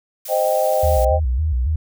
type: noise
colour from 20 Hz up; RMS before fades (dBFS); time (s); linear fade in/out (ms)
blue; -32; 0.25-1.05; 5
type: chord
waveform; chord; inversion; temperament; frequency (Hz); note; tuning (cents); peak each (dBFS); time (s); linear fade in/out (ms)
sine; C minor; none; equal; 523.3 / 622.3 / 784; C5 / Eb5 / G5; 0 / 0 / 0; -20 / -18 / -21; 0.28-1.2; 50
type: tone with vibrato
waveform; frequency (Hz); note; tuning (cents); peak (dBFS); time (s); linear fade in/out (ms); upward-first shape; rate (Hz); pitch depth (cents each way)
sine; 69.8; C#2; +13; -16; 0.83-1.76; 5; square; 3.6; 200
effects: none